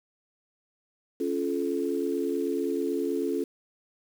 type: chord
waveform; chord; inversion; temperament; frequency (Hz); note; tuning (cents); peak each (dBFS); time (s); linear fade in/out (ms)
sine; Db augmented; none; just; 277.2 / 346.5 / 433.1; Db4 / F4 / A4; 0 / -14 / -27; -30; 1.2-3.44; 5
effects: 8-bit